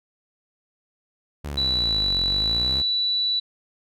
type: linear two-way sweep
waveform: sawtooth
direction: down then up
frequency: 74.7 to 43.3 to 69.8 Hz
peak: -25 dBFS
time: 1.44-2.82 s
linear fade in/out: 10 ms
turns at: 2.2 s
type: tone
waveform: sine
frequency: 3951 Hz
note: B7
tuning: in tune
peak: -20 dBFS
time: 1.57-3.4 s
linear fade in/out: 10 ms
effects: none